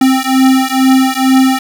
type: beating tone pair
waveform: square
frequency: 261.6 / 263.8 Hz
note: C4 / C4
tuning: 0 / +14 cents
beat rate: 2.2 Hz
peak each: -11 / -11 dBFS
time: 0.01-1.59 s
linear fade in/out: 5 ms
effects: none